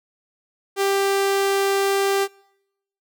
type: tone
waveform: sawtooth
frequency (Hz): 393.8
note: G4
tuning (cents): +8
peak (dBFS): -14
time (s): 0.76-2.28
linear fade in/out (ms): 50
effects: noise-tail reverb RT60 0.8 s tail -25 dB re dry